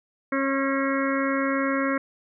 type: harmonic tone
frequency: 272.3 Hz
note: C#4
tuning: 31 cents flat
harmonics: 1 / 2 / 4 / 5 / 6 / 7 / 8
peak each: -25 / -28 / -31 / -32 / -33 / -33 / -34 dBFS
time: 0.32-1.98 s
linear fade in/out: 5 ms
effects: none